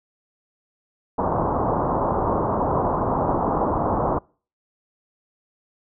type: low-pass noise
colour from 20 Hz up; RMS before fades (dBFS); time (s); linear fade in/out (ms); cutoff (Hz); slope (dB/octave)
white; -22; 1.18-4.19; 10; 1100; 48
effects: noise-tail reverb RT60 0.4 s tail -26 dB re dry

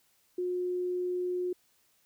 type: tone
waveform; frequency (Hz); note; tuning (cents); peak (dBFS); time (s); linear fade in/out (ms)
sine; 360; F#4; -47; -29; 0.38-1.53; 5
effects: white hiss -69 dBFS RMS until 2.05 s

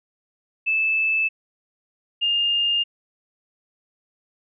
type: tone pair in turn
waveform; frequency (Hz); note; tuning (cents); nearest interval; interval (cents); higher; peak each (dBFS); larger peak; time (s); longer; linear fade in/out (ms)
sine; 2625 / 2819; E7 / F7; -8 / +16; minor second; 124; second; -18; neither; 0.66-1.29 / 2.21-2.84; neither; 20
effects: none

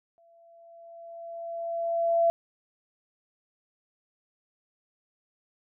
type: tone with exponential growth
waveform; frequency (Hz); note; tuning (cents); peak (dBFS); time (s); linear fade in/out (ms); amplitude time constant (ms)
sine; 674; E5; +38; -18; 0.18-2.3; 0; 460
effects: none

